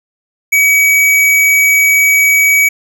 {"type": "tone", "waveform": "square", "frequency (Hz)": 2271, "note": "C#7", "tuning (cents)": 41, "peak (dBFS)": -7, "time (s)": [0.52, 2.69], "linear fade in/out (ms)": 10, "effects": ["8-bit"]}